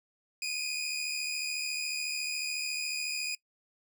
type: tone pair together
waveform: 20% pulse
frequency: 2437 / 2511 Hz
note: D#7 / D#7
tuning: -37 / +15 cents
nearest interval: minor second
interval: 52 cents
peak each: -30 / -31 dBFS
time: 0.42-3.35 s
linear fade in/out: 2 ms
effects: noise-tail reverb RT60 0.1 s tail -21 dB re dry